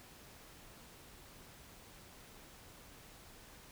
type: silence
effects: pink hiss -57 dBFS RMS until 3.71 s